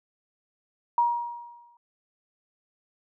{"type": "tone with exponential decay", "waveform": "sine", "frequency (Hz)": 950, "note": "A#5", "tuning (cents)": 33, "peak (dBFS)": -17, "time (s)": [0.98, 1.77], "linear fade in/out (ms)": 2, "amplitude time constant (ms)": 170, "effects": []}